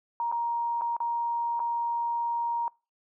sine tone with dropouts, 939 Hz, A#5, 12 cents sharp, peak -26 dBFS, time 0.2-2.68 s, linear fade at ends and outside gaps 1 ms, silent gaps 0.316-0.324 / 0.811-0.818 / 0.966-1.003 / 1.594-1.601 s, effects noise-tail reverb RT60 0.3 s tail -25 dB re dry

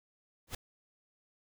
pink noise with exponential growth, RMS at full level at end -33 dBFS, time 0.47-0.55 s, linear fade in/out 5 ms, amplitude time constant 17 ms, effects none

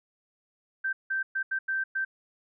sine tone bursts at uneven times, 1560 Hz, G6, 9 cents flat, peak -26 dBFS, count 6, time 0.84-0.93 / 1.1-1.23 / 1.35-1.43 / 1.51-1.59 / 1.68-1.84 / 1.95-2.05 s, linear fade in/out 10 ms, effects none

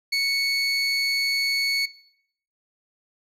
triangle tone pair together, 2217 / 4434 Hz, C#7 / C#8, 0 / 0 cents, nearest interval octave, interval 1200 cents, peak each -20 dBFS, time 0.12-1.86 s, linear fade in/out 10 ms, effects noise-tail reverb RT60 0.7 s tail -21 dB re dry + tanh soft clip ceiling -18 dBFS

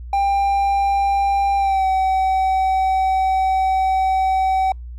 triangle tone with pitch glide, 794 to 761.7 Hz, G5 to G5, +22 to -50 cents, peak -13 dBFS, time 0.13-4.72 s, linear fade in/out 2 ms, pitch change -72 cents, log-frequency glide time 1.57-1.86 s, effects added 60 Hz sine -30 dBFS peak until 4.98 s + Opus 48 kbps

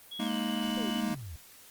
sine tone with pitch glide, 3334 to 2970 Hz, G#7 to F#7, +6 to +6 cents, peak -38 dBFS, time 0.11-1.01 s, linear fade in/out 10 ms, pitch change -200 cents, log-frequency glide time 0.25-0.31 s
square chord, Ab suspended second, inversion none, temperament just, 207.7 / 233.6 / 311.5 Hz, Ab3 / Bb3 / Eb4, 0 / +4 / +2 cents, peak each -35 / -34 / -38 dBFS, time 0.19-1.15 s, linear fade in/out 10 ms
sine exponential sweep, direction down, 537 to 71.3 Hz, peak -39 dBFS, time 0.77-1.36 s, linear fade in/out 0 ms
effects white hiss -54 dBFS RMS until 1.7 s + Opus 32 kbps

